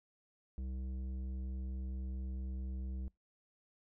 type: tone with tanh clipping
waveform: triangle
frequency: 64.6 Hz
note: C2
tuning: 21 cents flat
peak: -40 dBFS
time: 0.58-3.08 s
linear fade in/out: 0 ms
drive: 15 dB
effects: noise-tail reverb RT60 0.2 s tail -25 dB re dry